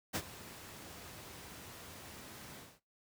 pink noise with ADSR envelope, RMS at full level -34 dBFS, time 0.13-2.8 s, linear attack 26 ms, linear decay 58 ms, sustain -16 dB, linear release 250 ms, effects noise-tail reverb RT60 0.2 s tail -17 dB re dry + high-pass 80 Hz 12 dB/octave

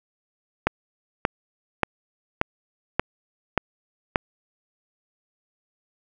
click train, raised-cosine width 0.5 ms, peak -3 dBFS, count 7, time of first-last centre 0.67-4.158 s, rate 1.72 Hz, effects none

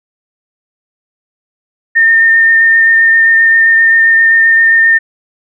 sine tone with vibrato, 1817 Hz, A#6, 45 cents flat, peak -4 dBFS, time 1.95-4.99 s, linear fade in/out 20 ms, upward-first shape triangle, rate 7.6 Hz, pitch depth 15 cents each way, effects none

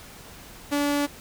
sawtooth tone, 288.1 Hz, D4, 33 cents flat, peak -18 dBFS, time 0.71-1.07 s, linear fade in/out 20 ms, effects pink hiss -45 dBFS RMS until 1.2 s

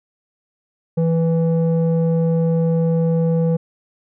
square tone with low-pass filter, 164.81 Hz, E3, in tune, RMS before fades -17 dBFS, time 0.97-3.57 s, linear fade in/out 10 ms, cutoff 450 Hz, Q 2, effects none

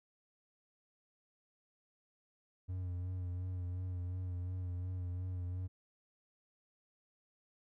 triangle tone with vibrato, 90.5 Hz, F#2, 38 cents flat, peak -35 dBFS, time 2.68-5.68 s, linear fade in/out 20 ms, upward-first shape sine, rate 2.8 Hz, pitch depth 35 cents each way, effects none

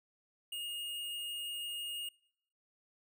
square tone, 2851 Hz, F7, 35 cents sharp, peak -39 dBFS, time 0.52-2.09 s, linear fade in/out 5 ms, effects noise-tail reverb RT60 0.8 s tail -25 dB re dry

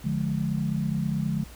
sine chord, D diminished, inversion none, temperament just, 146.83 / 176.2 / 211.4 Hz, D3 / F3 / Ab3, 0 / +16 / +31 cents, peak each -28 / -29 / -29 dBFS, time 0.04-1.44 s, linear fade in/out 10 ms, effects added 60 Hz sine -44 dBFS peak until 1.55 s + pink hiss -49 dBFS RMS until 1.55 s

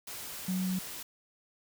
sine tone in noise, 185.6 Hz, F#3, 6 cents sharp, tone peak -29 dBFS, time 0.48-0.79 s, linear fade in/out 5 ms, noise white, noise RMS -42 dBFS, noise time 0.07-1.03 s, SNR +10 dB, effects none

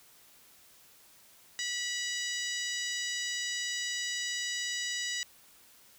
harmonic tone with a mistuned harmonic, 977 Hz, B5, 19 cents flat, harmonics 2 / 3 / 4 / 5 / 6 / 7 / 8, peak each -37 / -39 / -40 / -41 / -42 / -42 / -43 dBFS, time 1.59-5.23 s, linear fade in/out 0 ms, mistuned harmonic 4, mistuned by -30 cents, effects white hiss -59 dBFS RMS until 5.98 s

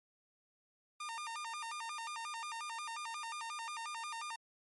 sawtooth tone with vibrato, 1051 Hz, C6, 7 cents sharp, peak -37 dBFS, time 1-4.36 s, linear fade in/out 5 ms, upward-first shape square, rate 5.6 Hz, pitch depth 240 cents each way, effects MP3 48 kbps

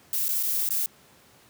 violet noise with dropouts, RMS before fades -26 dBFS, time 0.13-0.86 s, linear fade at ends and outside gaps 1 ms, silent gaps 0.283-0.29 / 0.428-0.433 / 0.69-0.706 s, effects pink hiss -56 dBFS RMS until 1.49 s + high-pass 100 Hz 12 dB/octave

